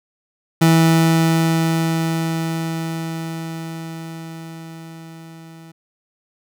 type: tone with level ramp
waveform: 30% pulse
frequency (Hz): 163.4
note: E3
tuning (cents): -15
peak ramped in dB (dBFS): -7 to -36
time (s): 0.61-5.72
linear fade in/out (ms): 10
effects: none